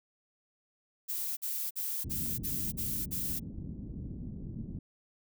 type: noise bursts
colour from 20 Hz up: violet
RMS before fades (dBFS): -35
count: 7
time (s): 1.08-3.398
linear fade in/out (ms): 20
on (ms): 290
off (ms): 48
type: low-pass noise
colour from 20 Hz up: white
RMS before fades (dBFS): -41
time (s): 2.04-4.79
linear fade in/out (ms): 5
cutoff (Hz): 240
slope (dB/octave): 24
effects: none